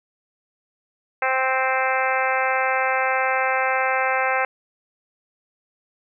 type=harmonic tone; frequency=261.6 Hz; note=C4; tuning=in tune; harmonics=2 / 3 / 4 / 5 / 6 / 7 / 8 / 9 / 10; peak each=-26 / -24 / -28 / -28 / -26 / -31 / -27 / -32 / -32 dBFS; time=1.22-4.45 s; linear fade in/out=2 ms; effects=none

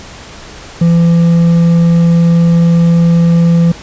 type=tone with hard clipping; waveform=triangle; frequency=169 Hz; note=E3; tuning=43 cents sharp; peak=-6 dBFS; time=0.81-3.72 s; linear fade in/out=5 ms; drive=7 dB; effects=pink hiss -31 dBFS RMS until 3.82 s + resampled to 16000 Hz

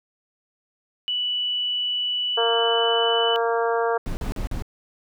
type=tone with pitch glide; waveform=sine; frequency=2960 to 2984 Hz; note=F#7 to F#7; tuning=0 to +14 cents; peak=-22 dBFS; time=1.08-3.36 s; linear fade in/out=0 ms; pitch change=+14 cents; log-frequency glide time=2.32-2.39 s
type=harmonic tone; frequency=231.1 Hz; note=A#3; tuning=15 cents flat; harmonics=2 / 3 / 4 / 5 / 6 / 7; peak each=-22 / -26 / -28 / -30 / -32 / -33 dBFS; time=2.37-3.98 s; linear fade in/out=10 ms
type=noise bursts; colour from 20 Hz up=brown; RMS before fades=-27 dBFS; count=4; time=4.06-4.623 s; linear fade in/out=0 ms; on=110 ms; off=41 ms
effects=none

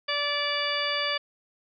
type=harmonic tone; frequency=580 Hz; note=D5; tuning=22 cents flat; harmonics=1 / 2 / 3 / 4 / 5 / 6 / 8; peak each=-33 / -33 / -33 / -33 / -33 / -33 / -33 dBFS; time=0.08-1.18 s; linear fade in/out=10 ms; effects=none

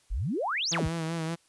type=exponential two-way sweep; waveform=sine; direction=up then down; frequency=36.71 to 6960 to 36.71 Hz; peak=-27 dBFS; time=0.1-0.89 s; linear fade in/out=20 ms; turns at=0.71 s
type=tone with vibrato; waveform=sawtooth; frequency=163.7 Hz; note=E3; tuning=12 cents flat; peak=-26 dBFS; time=0.71-1.36 s; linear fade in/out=20 ms; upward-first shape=sine; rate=5.2 Hz; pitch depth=48 cents each way
effects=white hiss -65 dBFS RMS until 1.48 s + resampled to 24000 Hz

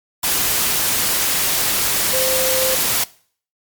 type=tone in noise; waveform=sine; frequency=520 Hz; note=C5; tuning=11 cents flat; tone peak=-20 dBFS; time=2.13-2.75 s; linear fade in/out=5 ms; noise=white; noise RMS=-18 dBFS; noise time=0.23-3.04 s; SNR=-5 dB; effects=noise-tail reverb RT60 0.5 s tail -21 dB re dry + MP3 96 kbps

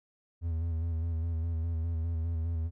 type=tone with vibrato; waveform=triangle; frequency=82.41 Hz; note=E2; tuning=in tune; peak=-27 dBFS; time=0.41-2.71 s; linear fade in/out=50 ms; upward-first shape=square; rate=4.9 Hz; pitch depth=36 cents each way; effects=none

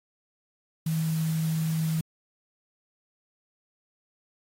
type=tone in noise; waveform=sine; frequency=160 Hz; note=D#3; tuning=49 cents sharp; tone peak=-24 dBFS; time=0.86-2.01 s; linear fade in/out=5 ms; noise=white; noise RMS=-42 dBFS; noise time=0.86-2.01 s; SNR=+15 dB; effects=AAC 48 kbps

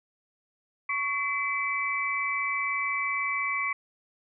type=tone cluster; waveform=sine; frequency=1117 / 2034 / 2308 Hz; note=C#6 / C7 / D7; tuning=+13 / -50 / -31 cents; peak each=-31 / -31 / -30 dBFS; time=0.89-3.73 s; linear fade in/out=5 ms; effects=none

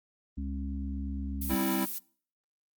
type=harmonic tone; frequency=68.6 Hz; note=C#2; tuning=17 cents flat; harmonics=1 / 3 / 4; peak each=-34 / -39 / -40 dBFS; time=0.37-1.55 s; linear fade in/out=10 ms
type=noise; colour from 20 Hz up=violet; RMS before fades=-36 dBFS; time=1.41-1.99 s; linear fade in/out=10 ms
type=chord; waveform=square; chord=C major; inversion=second; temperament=equal; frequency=196 / 261.6 / 329.6 Hz; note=G3 / C4 / E4; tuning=0 / 0 / 0 cents; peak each=-32 dBFS; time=1.49-1.86 s; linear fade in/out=20 ms
effects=noise-tail reverb RT60 0.5 s tail -24 dB re dry + Opus 32 kbps

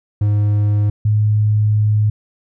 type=tone pair in turn; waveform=triangle / sine; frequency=103.83 / 106.2 Hz; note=G#2 / G#2; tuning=0 / +39 cents; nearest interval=unison; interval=39 cents; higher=second; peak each=-10 / -11 dBFS; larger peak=first; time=0.21-0.9 / 1.05-2.1 s; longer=second; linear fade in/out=5 ms; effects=none

